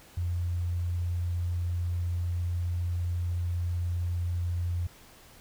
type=tone; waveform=sine; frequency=87.31 Hz; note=F2; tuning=in tune; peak=-27 dBFS; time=0.17-4.87 s; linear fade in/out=5 ms; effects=pink hiss -54 dBFS RMS until 5.4 s